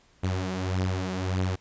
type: beating tone pair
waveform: sawtooth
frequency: 92.5 / 94.2 Hz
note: F#2 / F#2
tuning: 0 / +32 cents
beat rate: 1.7 Hz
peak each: -24 / -27 dBFS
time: 0.23-1.56 s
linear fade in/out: 10 ms
effects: pink hiss -61 dBFS RMS until 1.6 s + resampled to 16000 Hz